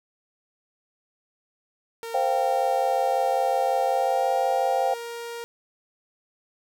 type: tone with pitch glide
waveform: sawtooth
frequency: 459.6 to 469.3 Hz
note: A#4 to A#4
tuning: -25 to +12 cents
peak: -29 dBFS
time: 2.03-5.44 s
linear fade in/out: 0 ms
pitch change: +37 cents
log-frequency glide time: 3.86-4.28 s
type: chord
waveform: sine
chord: C suspended fourth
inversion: none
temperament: equal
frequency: 523.3 / 698.5 / 784 Hz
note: C5 / F5 / G5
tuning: 0 / 0 / 0 cents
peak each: -25 / -26 / -24 dBFS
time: 2.14-4.94 s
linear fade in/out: 5 ms
effects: none